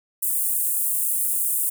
pink high-pass noise, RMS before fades -23 dBFS, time 0.22-1.7 s, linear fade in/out 10 ms, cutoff 8600 Hz, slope 48 dB/octave, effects none

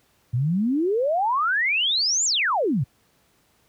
sine exponential two-way sweep, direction up then down, 113.9 to 7510 to 113.9 Hz, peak -19 dBFS, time 0.33-2.84 s, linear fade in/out 10 ms, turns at 2.25 s, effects pink hiss -63 dBFS RMS until 3.68 s + high-pass 60 Hz 12 dB/octave

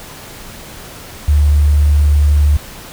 sine tone with sample-and-hold, 73.42 Hz, D2, in tune, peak -7 dBFS, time 1.28-2.57 s, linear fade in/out 5 ms, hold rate 8820 Hz, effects pink hiss -33 dBFS RMS until 2.92 s

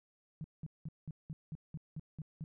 sine tone bursts, 156.2 Hz, D#3, 7 cents sharp, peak -39 dBFS, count 10, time 0.41-2.44 s, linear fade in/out 0 ms, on 32 ms, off 190 ms, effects none

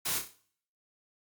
white noise with echo, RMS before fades -32 dBFS, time 0.05-0.19 s, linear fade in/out 10 ms, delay 30 ms, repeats 6, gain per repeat -6 dB, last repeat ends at 0.37 s, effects noise-tail reverb RT60 0.6 s tail -20 dB re dry + Opus 48 kbps

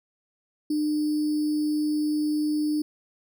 sine tone with sample-and-hold, 301.6 Hz, D4, 46 cents sharp, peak -22 dBFS, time 0.7-2.82 s, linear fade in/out 5 ms, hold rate 4900 Hz, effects none

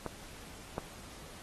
clicks, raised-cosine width 1 ms, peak -21 dBFS, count 2, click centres 0.063 / 0.781 s, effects pink hiss -51 dBFS RMS until 1.42 s + AAC 32 kbps

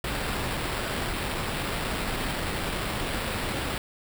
pink noise with sample-and-hold, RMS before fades -30 dBFS, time 0.04-3.78 s, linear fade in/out 2 ms, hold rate 6300 Hz, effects none

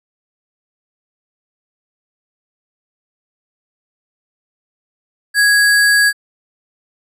sine tone with sample-and-hold, 1661.2 Hz, G#6, in tune, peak -8 dBFS, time 5.34-6.13 s, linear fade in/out 50 ms, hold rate 6300 Hz, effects resampled to 32000 Hz

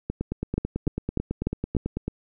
two click trains, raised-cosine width 3 ms, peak -10 / -14 dBFS, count 5 / 19, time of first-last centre 0.58-1.767 / 0.1-2.08 s, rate 3.37 / 9.09 Hz, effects none

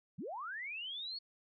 sine linear sweep, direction up, 123.47 to 4435 Hz, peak -40 dBFS, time 0.18-1.19 s, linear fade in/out 10 ms, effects none

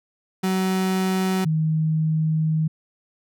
35% pulse / sine tone pair in turn, 188 / 157.52 Hz, F#3 / D#3, +28 / +22 cents, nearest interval minor third, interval 306 cents, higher first, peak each -18 dBFS, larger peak neither, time 0.43-1.45 / 1.45-2.68 s, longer second, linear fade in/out 10 ms, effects none

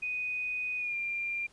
sine tone with pitch glide, 2489 to 2388 Hz, D#7 to D7, 0 to +28 cents, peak -31 dBFS, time 0.02-1.47 s, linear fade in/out 10 ms, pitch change -72 cents, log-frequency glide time 0.77-0.97 s, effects pink hiss -62 dBFS RMS until 1.52 s + resampled to 22050 Hz

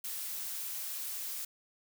blue noise, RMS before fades -39 dBFS, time 0.04-1.45 s, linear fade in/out 5 ms, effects none

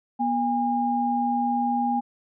sine tone pair together, 242 / 813.4 Hz, B3 / G#5, -35 / -36 cents, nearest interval octave + major sixth, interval 2099 cents, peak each -25 / -23 dBFS, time 0.19-2.01 s, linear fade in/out 20 ms, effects none

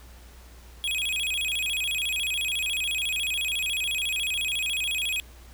square tone with vibrato, 2894 Hz, F#7, 39 cents flat, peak -26 dBFS, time 0.84-5.2 s, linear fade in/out 0 ms, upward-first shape square, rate 14 Hz, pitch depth 240 cents each way, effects added 60 Hz sine -46 dBFS peak until 5.53 s + pink hiss -53 dBFS RMS until 5.53 s

